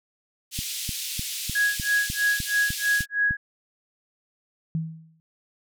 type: band-pass noise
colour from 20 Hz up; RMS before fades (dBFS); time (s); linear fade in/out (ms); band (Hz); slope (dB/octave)
pink; -32; 0.51-3.06; 50; 2900 to 16000; 24
type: click train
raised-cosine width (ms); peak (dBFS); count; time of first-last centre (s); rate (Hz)
5; -19; 10; 0.59-3.309; 3.31
type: tone with tremolo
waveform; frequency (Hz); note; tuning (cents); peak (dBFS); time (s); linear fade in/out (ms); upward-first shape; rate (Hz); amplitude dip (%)
sine; 1661.2; G#6; 0; -18; 1.55-3.37; 5; sine; 3.1; 100
type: tone with exponential decay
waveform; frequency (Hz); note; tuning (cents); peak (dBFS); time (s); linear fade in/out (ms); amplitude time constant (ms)
sine; 161.2; E3; -38; -21; 4.75-5.2; 0; 96
effects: none